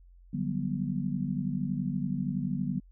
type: chord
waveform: sine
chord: G major seventh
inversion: second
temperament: just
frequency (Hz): 147 / 183.75 / 196 / 245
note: D3 / F#3 / G3 / B3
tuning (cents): +2 / -12 / 0 / -14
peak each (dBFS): -34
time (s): 0.33-2.8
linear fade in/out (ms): 10
effects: added 44 Hz sine -52 dBFS peak until 2.91 s